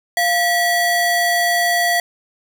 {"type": "ring-modulated tone", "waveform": "square", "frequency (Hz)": 1318.5, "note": "E6", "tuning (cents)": 0, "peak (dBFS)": -12, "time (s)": [0.17, 2], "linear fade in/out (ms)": 2, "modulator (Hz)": 621, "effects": []}